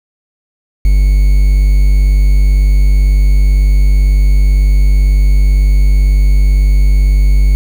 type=tone with quantisation; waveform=triangle; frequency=49 Hz; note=G1; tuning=in tune; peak=-3 dBFS; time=0.85-7.55 s; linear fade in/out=0 ms; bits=5; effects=none